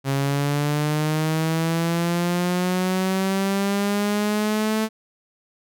sawtooth linear sweep, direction up, 135.9 to 220 Hz, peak -16 dBFS, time 0.04-4.89 s, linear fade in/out 50 ms, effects none

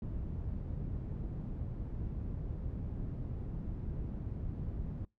white low-pass noise, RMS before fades -39 dBFS, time 0.02-5.05 s, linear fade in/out 2 ms, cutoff 120 Hz, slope 12 dB/octave, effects noise-tail reverb RT60 0.2 s tail -24 dB re dry

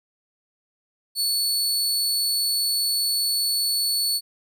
sawtooth tone, 4435 Hz, C#8, in tune, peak -18 dBFS, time 1.15-4.21 s, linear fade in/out 50 ms, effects none

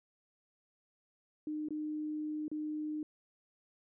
sine tone with dropouts, 304.7 Hz, D#4, 36 cents flat, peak -35 dBFS, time 1.47-3.03 s, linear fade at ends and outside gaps 2 ms, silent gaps 1.686-1.706 / 2.481-2.515 s, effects none

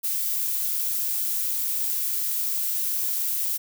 violet noise, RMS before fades -26 dBFS, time 0.03-3.58 s, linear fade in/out 20 ms, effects none

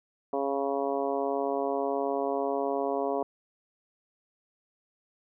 harmonic tone, 138.59 Hz, C#3, in tune, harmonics 2 / 3 / 4 / 5 / 6 / 7 / 8, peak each -35 / -31 / -33 / -32 / -42 / -37 / -42 dBFS, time 0.33-3.23 s, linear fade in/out 2 ms, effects none

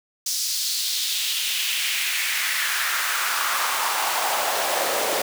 pink noise with high-pass filter sweep, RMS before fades -24 dBFS, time 0.26-5.22 s, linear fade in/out 5 ms, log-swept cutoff 5400 to 510 Hz, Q 2.3, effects none

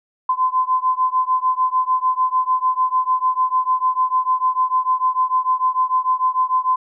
sine beating tone pair, 1022 / 1028.7 Hz, C6 / C6, -41 / -30 cents, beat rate 6.7 Hz, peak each -18 / -19 dBFS, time 0.29-6.76 s, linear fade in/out 5 ms, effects none

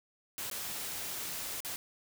white noise with dropouts, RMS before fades -39 dBFS, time 0.38-1.76 s, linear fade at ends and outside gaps 0 ms, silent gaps 0.5-0.513 / 1.604-1.648 s, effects none

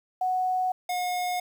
sine / square tone pair in turn, 740 / 721 Hz, F#5 / F#5, 0 / -45 cents, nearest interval unison, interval 45 cents, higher first, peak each -23 / -27 dBFS, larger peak first, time 0.21-0.72 / 0.89-1.4 s, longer neither, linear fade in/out 5 ms, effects 9-bit

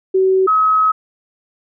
sine tone pair in turn, 378.7 / 1277.5 Hz, F#4 / D#6, +40 / +45 cents, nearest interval octave + major sixth, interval 2105 cents, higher second, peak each -10 dBFS, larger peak neither, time 0.14-0.47 / 0.47-0.92 s, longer second, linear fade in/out 10 ms, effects none

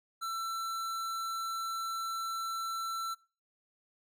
square tone, 1340 Hz, E6, 28 cents sharp, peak -35 dBFS, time 0.21-3.15 s, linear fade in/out 20 ms, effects noise-tail reverb RT60 0.4 s tail -24 dB re dry

